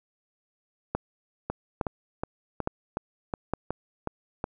two click trains, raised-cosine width 1 ms, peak -12 / -15 dBFS, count 4 / 9, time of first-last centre 0.95-3.536 / 1.5-4.441 s, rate 1.16 / 2.72 Hz, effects none

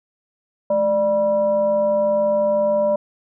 sine tone with frequency modulation, 593 Hz, D5, 17 cents sharp, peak -15 dBFS, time 0.7-2.96 s, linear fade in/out 5 ms, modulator 380 Hz, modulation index 0.47, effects none

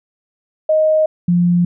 sine tone pair in turn, 624 / 175.1 Hz, D#5 / F3, +5 / +5 cents, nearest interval octave + minor seventh, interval 2200 cents, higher first, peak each -10 dBFS, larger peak neither, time 0.69-1.06 / 1.28-1.65 s, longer neither, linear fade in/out 5 ms, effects none

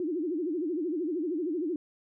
sine tone with vibrato, 329.6 Hz, E4, in tune, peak -28 dBFS, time 0-1.76 s, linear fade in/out 2 ms, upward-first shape sine, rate 13 Hz, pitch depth 200 cents each way, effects none

